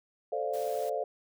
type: chord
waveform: sine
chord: D minor seventh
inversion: second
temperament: equal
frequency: 440 / 523.3 / 587.3 / 698.5 Hz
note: A4 / C5 / D5 / F5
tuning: 0 / 0 / 0 / 0 cents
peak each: -35 dBFS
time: 0.32-1.04 s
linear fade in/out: 5 ms
type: noise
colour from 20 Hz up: white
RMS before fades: -49 dBFS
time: 0.53-0.9 s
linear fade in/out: 10 ms
effects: none